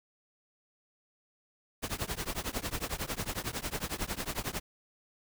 pink noise with tremolo, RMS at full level -32 dBFS, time 1.82-4.6 s, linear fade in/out 20 ms, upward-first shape triangle, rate 11 Hz, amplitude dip 100%, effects none

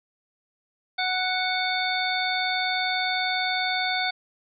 harmonic tone with a mistuned harmonic, 740 Hz, F#5, in tune, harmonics 1 / 2 / 3 / 5 / 6, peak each -28 / -30 / -29 / -30 / -32 dBFS, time 0.98-4.11 s, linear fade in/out 10 ms, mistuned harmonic 5, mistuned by -51 cents, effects none

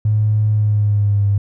triangle tone with pitch glide, 106.8 to 100.81 Hz, G#2 to G2, +49 to +49 cents, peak -8 dBFS, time 0.05-1.38 s, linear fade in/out 5 ms, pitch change -100 cents, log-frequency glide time 0.5-1.27 s, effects tanh soft clip ceiling -10 dBFS

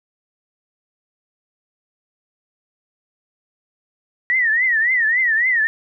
sine tone with vibrato, 1900 Hz, A#6, 33 cents sharp, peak -14 dBFS, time 4.3-5.67 s, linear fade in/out 0 ms, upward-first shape triangle, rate 3.6 Hz, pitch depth 180 cents each way, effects none

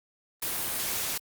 white noise, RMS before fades -31 dBFS, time 0.42-1.18 s, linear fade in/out 5 ms, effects Opus 32 kbps

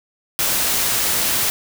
white noise, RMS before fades -19 dBFS, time 0.39-1.5 s, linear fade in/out 0 ms, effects none

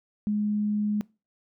sine tone, 209.1 Hz, G#3, 12 cents sharp, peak -23 dBFS, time 0.27-1.01 s, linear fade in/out 0 ms, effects noise-tail reverb RT60 0.3 s tail -23 dB re dry

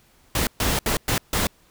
pink noise bursts at uneven times, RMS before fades -22 dBFS, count 5, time 0.35-0.47 / 0.6-0.79 / 0.86-0.97 / 1.08-1.18 / 1.33-1.47 s, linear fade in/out 2 ms, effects pink hiss -58 dBFS RMS until 1.7 s

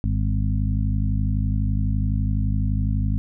harmonic tone with a mistuned harmonic, 51.91 Hz, G#1, in tune, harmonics 1 / 2 / 3 / 4 / 5, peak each -22 / -23 / -31 / -29 / -33 dBFS, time 0.04-3.18 s, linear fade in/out 0 ms, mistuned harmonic 4, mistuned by -44 cents, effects none

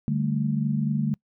sine chord, D suspended fourth, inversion none, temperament equal, 146.83 / 196 / 220 Hz, D3 / G3 / A3, 0 / 0 / 0 cents, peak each -25 / -29 / -26 dBFS, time 0.08-1.14 s, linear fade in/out 0 ms, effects noise-tail reverb RT60 0.1 s tail -26 dB re dry

